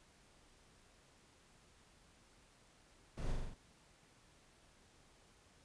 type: noise with echo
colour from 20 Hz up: brown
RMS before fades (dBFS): -42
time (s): 3.17-3.33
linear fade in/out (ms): 10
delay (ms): 43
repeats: 5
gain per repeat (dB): -2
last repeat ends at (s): 3.545
effects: pink hiss -67 dBFS RMS until 5.64 s + resampled to 22050 Hz